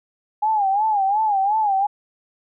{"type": "tone with vibrato", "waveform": "sine", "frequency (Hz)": 823, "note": "G#5", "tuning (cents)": -16, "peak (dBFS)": -16, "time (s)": [0.42, 1.87], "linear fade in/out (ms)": 10, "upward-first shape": "sine", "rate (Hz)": 2.8, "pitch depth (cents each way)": 120, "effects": []}